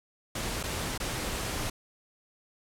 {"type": "noise with dropouts", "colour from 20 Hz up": "pink", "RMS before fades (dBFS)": -33, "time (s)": [0.35, 1.7], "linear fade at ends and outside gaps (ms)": 5, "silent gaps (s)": [[0.63, 0.636], [0.978, 1]], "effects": ["low-pass 12000 Hz 12 dB/octave"]}